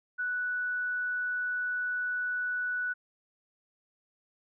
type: tone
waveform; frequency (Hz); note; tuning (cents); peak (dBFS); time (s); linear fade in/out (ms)
sine; 1480; F#6; 0; -29; 0.18-2.94; 20
effects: none